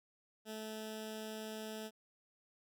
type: tone with notch filter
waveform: 10% pulse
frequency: 217.7 Hz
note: A3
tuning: 18 cents flat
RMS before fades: -45 dBFS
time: 0.45-1.91 s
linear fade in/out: 50 ms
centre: 1100 Hz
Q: 1.2
effects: none